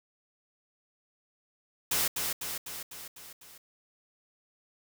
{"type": "noise with echo", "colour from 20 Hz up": "white", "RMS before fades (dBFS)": -28, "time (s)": [1.91, 2.08], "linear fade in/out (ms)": 5, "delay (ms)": 250, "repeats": 6, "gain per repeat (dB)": -4, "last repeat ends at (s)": 3.58, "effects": []}